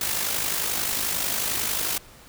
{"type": "noise with amplitude modulation", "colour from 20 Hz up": "white", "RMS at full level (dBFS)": -24, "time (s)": [0.01, 1.98], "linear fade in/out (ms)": 2, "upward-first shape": "sine", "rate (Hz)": 51.2, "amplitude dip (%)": 50, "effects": ["pink hiss -49 dBFS RMS until 2.28 s"]}